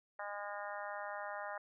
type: harmonic tone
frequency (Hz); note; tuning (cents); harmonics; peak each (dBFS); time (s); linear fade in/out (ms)
204.2; G#3; -29; 3 / 4 / 5 / 6 / 7 / 8 / 9; -46 / -46 / -49 / -50 / -49 / -52 / -50; 0.19-1.58; 5
effects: none